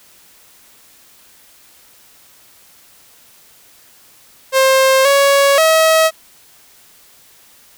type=tone with pitch steps; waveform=sawtooth; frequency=530 / 558 / 641 Hz; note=C5 / C#5 / E5; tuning=+22 / +11 / -49 cents; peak=-5 dBFS; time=4.52-6.11 s; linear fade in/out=50 ms; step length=530 ms; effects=white hiss -47 dBFS RMS until 7.77 s